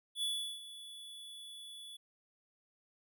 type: tone with ADSR envelope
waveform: square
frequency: 3430 Hz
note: A7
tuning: 45 cents flat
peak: -33 dBFS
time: 0.15-1.97 s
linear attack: 77 ms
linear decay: 370 ms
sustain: -15 dB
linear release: 9 ms
effects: none